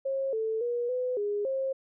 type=tone with pitch steps; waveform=sine; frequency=540 / 442.6 / 480.1 / 503 / 411.7 / 534 Hz; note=C#5 / A4 / B4 / B4 / G#4 / C5; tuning=-45 / +10 / -49 / +32 / -15 / +35 cents; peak=-27 dBFS; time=0.05-1.73 s; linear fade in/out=10 ms; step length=280 ms; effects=none